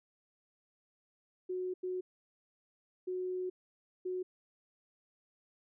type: tone bursts at uneven times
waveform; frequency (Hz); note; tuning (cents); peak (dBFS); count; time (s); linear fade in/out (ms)
sine; 367.1; F#4; -14; -34; 4; 1.49-1.74 / 1.83-2.01 / 3.07-3.5 / 4.05-4.23; 10
effects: none